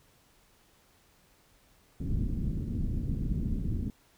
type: low-pass noise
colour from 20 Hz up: pink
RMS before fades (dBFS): -31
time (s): 2-3.9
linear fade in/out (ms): 2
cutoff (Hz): 260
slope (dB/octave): 24
effects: pink hiss -64 dBFS RMS until 4.17 s